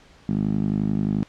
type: tone with band-pass filter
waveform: 10% pulse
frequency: 51.4 Hz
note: G#1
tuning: 17 cents flat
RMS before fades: -23 dBFS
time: 0.29-1.23 s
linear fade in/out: 0 ms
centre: 200 Hz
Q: 2.5
effects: pink hiss -52 dBFS RMS until 1.28 s + low-pass 5000 Hz 12 dB/octave